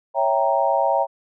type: chord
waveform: sine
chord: C# diminished seventh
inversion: none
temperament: equal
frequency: 554.4 / 659.3 / 784 / 932.3 Hz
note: C#5 / E5 / G5 / Bb5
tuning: 0 / 0 / 0 / 0 cents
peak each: -22 dBFS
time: 0.14-1.07 s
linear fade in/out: 50 ms
effects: none